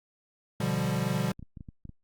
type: chord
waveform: square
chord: G dominant seventh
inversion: first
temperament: equal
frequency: 123.47 / 146.83 / 174.61 / 196 Hz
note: B2 / D3 / F3 / G3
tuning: 0 / 0 / 0 / 0 cents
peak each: -33 dBFS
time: 0.6-1.32 s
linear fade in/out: 5 ms
type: clicks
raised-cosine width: 5 ms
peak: -30 dBFS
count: 7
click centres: 1.394 / 1.427 / 1.572 / 1.608 / 1.688 / 1.853 / 1.893 s
effects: Opus 48 kbps